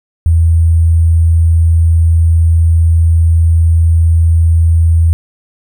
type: tone with sample-and-hold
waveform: sine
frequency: 82.41 Hz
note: E2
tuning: in tune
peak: -5 dBFS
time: 0.26-5.13 s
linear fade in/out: 0 ms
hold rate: 8820 Hz
effects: none